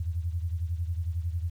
sine beating tone pair, 82.41 / 93.41 Hz, E2 / F#2, 0 / +17 cents, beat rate 11 Hz, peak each -29 / -34 dBFS, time 0-1.5 s, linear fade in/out 5 ms, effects 10-bit

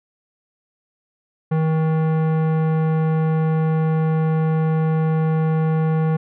sine tone with tanh clipping, 158.8 Hz, D#3, 36 cents sharp, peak -18 dBFS, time 1.51-6.17 s, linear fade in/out 10 ms, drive 17 dB, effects none

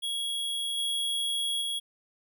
square tone with level steps, 3322 Hz, G#7, in tune, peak -30 / -28 / -30 dBFS, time 0.02-1.8 s, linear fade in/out 20 ms, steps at 0.77 / 1.61 s, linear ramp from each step 10 ms, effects none

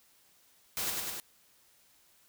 white noise with echo, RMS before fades -34 dBFS, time 0.77-0.9 s, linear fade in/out 0 ms, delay 100 ms, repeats 3, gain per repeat -2 dB, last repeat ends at 1.2 s, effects white hiss -65 dBFS RMS until 2.28 s

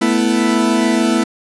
40% pulse chord, A suspended second, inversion none, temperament equal, 220 / 246.9 / 329.6 Hz, A3 / B3 / E4, 0 / 0 / 0 cents, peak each -16 dBFS, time 0.01-1.24 s, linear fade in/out 10 ms, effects resampled to 24000 Hz

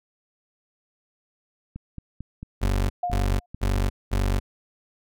click train, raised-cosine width 5 ms, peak -23 dBFS, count 10, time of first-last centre 1.76-3.769 s, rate 4.48 Hz
30% pulse tone bursts, 47.82 Hz, G1, 42 cents flat, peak -18 dBFS, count 4, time 2.61-4.4 s, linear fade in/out 20 ms, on 290 ms, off 210 ms
sine tone with exponential decay, 710 Hz, F5, 28 cents sharp, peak -21 dBFS, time 3.03-3.46 s, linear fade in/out 5 ms, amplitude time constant 92 ms
effects none

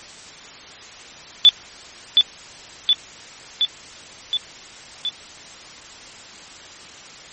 sine tone with echo, 3478 Hz, A7, 21 cents flat, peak -5 dBFS, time 1.45-1.49 s, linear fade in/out 0 ms, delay 720 ms, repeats 5, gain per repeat -3 dB, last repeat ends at 5.09 s, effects white hiss -40 dBFS RMS until 7.32 s + MP3 32 kbps

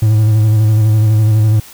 triangle tone with vibrato, 108.3 Hz, A2, 27 cents flat, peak -5 dBFS, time 0.02-1.6 s, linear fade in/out 5 ms, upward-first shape square, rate 12 Hz, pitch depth 28 cents each way, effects white hiss -37 dBFS RMS until 1.73 s

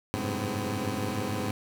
15% pulse tone cluster, 91 / 100.5 / 107.2 / 135.8 / 253.9 Hz, F#2 / G2 / A2 / C#3 / B3, -28 / +44 / -45 / -35 / +48 cents, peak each -34 / -28 / -28 / -33 / -28 dBFS, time 0.14-1.51 s, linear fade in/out 0 ms, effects none

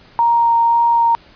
sine tone with vibrato, 932.3 Hz, A#5, in tune, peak -10 dBFS, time 0.19-1.15 s, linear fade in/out 0 ms, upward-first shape sine, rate 1.9 Hz, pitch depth 8 cents each way, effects pink hiss -46 dBFS RMS until 1.35 s + resampled to 11025 Hz

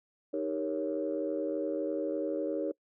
sine chord, Eb dominant seventh, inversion none, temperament equal with one note detuned, 311.1 / 394.3 / 466.2 / 554.4 Hz, Eb4 / G4 / Bb4 / Db5, 0 / +10 / 0 / 0 cents, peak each -34 / -37 / -36 / -34 dBFS, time 0.33-2.72 s, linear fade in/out 10 ms, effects noise-tail reverb RT60 0.1 s tail -24 dB re dry + tanh soft clip ceiling -21 dBFS

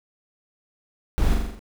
brown noise with echo, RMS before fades -22 dBFS, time 1.18-1.34 s, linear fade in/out 0 ms, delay 42 ms, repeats 6, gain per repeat -3 dB, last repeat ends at 1.592 s, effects none

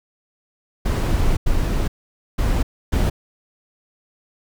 brown noise bursts at uneven times, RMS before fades -18 dBFS, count 4, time 0.85-1.37 / 1.46-1.88 / 2.38-2.63 / 2.92-3.1 s, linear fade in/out 10 ms, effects none

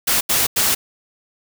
white noise bursts at uneven times, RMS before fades -17 dBFS, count 3, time 0.07-0.21 / 0.29-0.47 / 0.56-0.75 s, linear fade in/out 10 ms, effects none

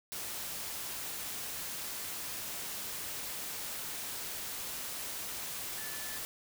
sine tone in noise, 1745 Hz, A6, 15 cents flat, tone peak -48 dBFS, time 5.78-6.18 s, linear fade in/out 0 ms, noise white, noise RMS -40 dBFS, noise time 0.12-6.25 s, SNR -11 dB, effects none

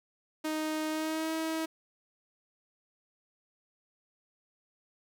sawtooth tone with pitch glide, 311.1 to 321 Hz, D#4 to E4, 0 to -46 cents, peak -27 dBFS, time 0.44-1.66 s, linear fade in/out 10 ms, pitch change +54 cents, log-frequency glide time 0.89-1.33 s, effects 11-bit

